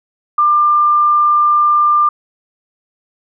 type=tone; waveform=sine; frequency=1194 Hz; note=D6; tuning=28 cents sharp; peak=-8 dBFS; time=0.38-2.09 s; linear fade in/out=5 ms; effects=none